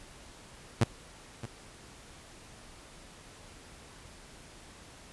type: tone with echo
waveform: sawtooth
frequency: 115.2 Hz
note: A#2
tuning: 20 cents flat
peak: -17 dBFS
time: 0.81-0.84 s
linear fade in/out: 5 ms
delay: 620 ms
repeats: 1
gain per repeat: -15 dB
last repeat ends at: 1.46 s
effects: pink hiss -52 dBFS RMS until 5.12 s + resampled to 24000 Hz